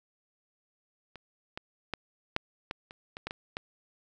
clicks, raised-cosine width 0.3 ms, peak -29 / -21 / -16 / -11 / -18 / -29 / -24 / -19 / -20 / -18 dBFS, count 10, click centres 1.157 / 1.575 / 1.937 / 2.364 / 2.711 / 2.909 / 3.169 / 3.27 / 3.309 / 3.569 s, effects none

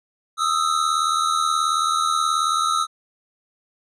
square tone pair together, 1244.5 / 1323.1 Hz, D#6 / E6, 0 / +6 cents, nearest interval minor second, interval 106 cents, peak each -22 dBFS, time 0.37-2.87 s, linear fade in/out 50 ms, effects resampled to 24000 Hz

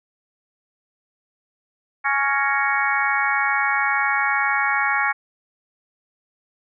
harmonic tone with a mistuned harmonic, 277.9 Hz, C#4, 4 cents sharp, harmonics 3 / 4 / 5 / 6 / 7 / 8, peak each -25 / -25 / -25 / -25 / -25 / -25 dBFS, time 2.04-5.13 s, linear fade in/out 20 ms, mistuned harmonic 7, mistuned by -68 cents, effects none

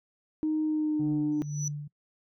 sine tone with pitch glide, 310 to 300 Hz, D#4 to D4, -6 to +37 cents, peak -24 dBFS, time 0.43-1.42 s, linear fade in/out 0 ms, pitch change -57 cents, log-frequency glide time 0.63-1.21 s
sine tone with tremolo, 146.8 Hz, D3, in tune, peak -28 dBFS, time 0.99-1.88 s, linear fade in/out 10 ms, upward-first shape triangle, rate 2 Hz, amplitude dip 70%
sine tone with exponential growth, 5940 Hz, F#8, 6 cents sharp, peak -28 dBFS, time 1.32-1.68 s, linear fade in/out 2 ms, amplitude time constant 77 ms
effects noise-tail reverb RT60 0.1 s tail -23 dB re dry + tanh soft clip ceiling -20 dBFS

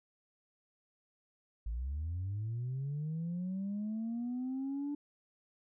sine linear sweep, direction up, 51.7 to 292.2 Hz, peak -33 dBFS, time 1.66-4.95 s, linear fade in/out 5 ms, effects tanh soft clip ceiling -32 dBFS

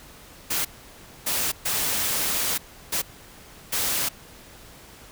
white noise bursts at uneven times, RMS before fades -25 dBFS, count 5, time 0.5-0.65 / 1.26-1.52 / 1.65-2.58 / 2.92-3.02 / 3.72-4.09 s, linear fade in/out 10 ms, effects pink hiss -47 dBFS RMS until 5.11 s

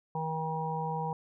harmonic tone, 159.5 Hz, D#3, 43 cents sharp, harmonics 1 / 3 / 5 / 6, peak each -35 / -39 / -36 / -36 dBFS, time 0.15-1.13 s, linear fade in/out 2 ms, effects none

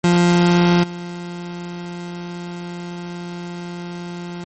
30% pulse tone with level steps, 174.61 Hz, F3, in tune, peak -9 / -25 dBFS, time 0.04-4.44 s, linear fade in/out 2 ms, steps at 0.83 s, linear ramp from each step 10 ms, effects MP3 32 kbps

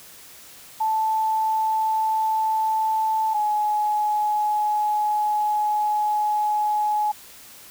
sine tone pair in turn, 877 / 843.2 Hz, A5 / G#5, -6 / +26 cents, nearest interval minor second, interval 68 cents, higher first, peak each -19 dBFS, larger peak neither, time 0.8-3.34 / 3.34-7.12 s, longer second, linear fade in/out 10 ms, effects white hiss -45 dBFS RMS until 7.7 s

